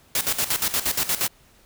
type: noise with tremolo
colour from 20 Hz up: white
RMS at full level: -22 dBFS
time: 0.15-1.28 s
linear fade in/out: 2 ms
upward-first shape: square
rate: 8.5 Hz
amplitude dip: 75%
effects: pink hiss -56 dBFS RMS until 1.65 s